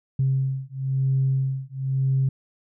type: beating tone pair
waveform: sine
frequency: 133.2 / 134.2 Hz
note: C3 / C3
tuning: +31 / +44 cents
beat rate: 1 Hz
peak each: -23 dBFS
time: 0.19-2.29 s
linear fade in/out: 5 ms
effects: tanh soft clip ceiling -13 dBFS